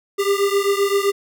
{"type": "beating tone pair", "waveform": "square", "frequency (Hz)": [396.4, 404.1], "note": ["G4", "G#4"], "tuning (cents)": [19, -47], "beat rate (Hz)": 7.7, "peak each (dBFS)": [-19, -21], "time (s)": [0.18, 1.12], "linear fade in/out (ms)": 20, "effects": []}